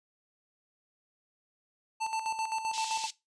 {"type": "tone with tremolo", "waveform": "square", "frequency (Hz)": 887, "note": "A5", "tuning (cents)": 14, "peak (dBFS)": -30, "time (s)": [2, 3.07], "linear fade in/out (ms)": 20, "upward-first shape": "square", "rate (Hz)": 7.7, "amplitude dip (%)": 60}
{"type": "band-pass noise", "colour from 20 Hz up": "pink", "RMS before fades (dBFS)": -39, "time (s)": [2.73, 3.11], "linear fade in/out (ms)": 10, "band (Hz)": [3100, 7600], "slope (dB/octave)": 24}
{"effects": ["noise-tail reverb RT60 0.2 s tail -18 dB re dry", "resampled to 22050 Hz"]}